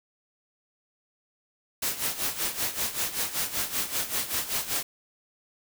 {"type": "noise with tremolo", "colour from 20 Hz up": "white", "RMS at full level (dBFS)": -27, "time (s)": [1.82, 4.83], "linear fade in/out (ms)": 5, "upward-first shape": "sine", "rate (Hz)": 5.2, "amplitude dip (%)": 75, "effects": []}